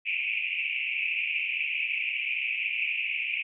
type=band-pass noise; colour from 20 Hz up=pink; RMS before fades=-30 dBFS; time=0.05-3.43 s; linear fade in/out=20 ms; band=2300 to 2700 Hz; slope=96 dB/octave; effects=none